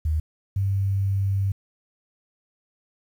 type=tone pair in turn; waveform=sine; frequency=77.78 / 98 Hz; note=D#2 / G2; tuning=0 / 0 cents; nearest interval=major third; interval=400 cents; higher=second; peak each=-20 dBFS; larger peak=neither; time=0.05-0.2 / 0.56-1.52 s; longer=second; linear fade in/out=5 ms; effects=9-bit